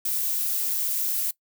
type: noise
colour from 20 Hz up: violet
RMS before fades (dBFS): -26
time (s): 0.05-1.31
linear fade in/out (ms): 5
effects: noise-tail reverb RT60 0.1 s tail -21 dB re dry